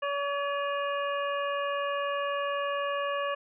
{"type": "harmonic tone with a mistuned harmonic", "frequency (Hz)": 568, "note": "C#5", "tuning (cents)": 42, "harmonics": [1, 2, 3, 4, 5], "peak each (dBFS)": [-31, -32, -37, -43, -41], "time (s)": [0.02, 3.35], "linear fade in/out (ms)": 10, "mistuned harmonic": 4, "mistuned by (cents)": 140, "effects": []}